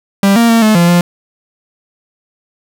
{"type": "tone with pitch steps", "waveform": "45% pulse", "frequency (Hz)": [197.5, 232.8, 228.8, 216.1, 172.1, 174.5], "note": ["G3", "A#3", "A#3", "A3", "F3", "F3"], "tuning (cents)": [13, -2, -32, -31, -25, -1], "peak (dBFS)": -6, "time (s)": [0.23, 1.01], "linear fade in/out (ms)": 2, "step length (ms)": 130, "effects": []}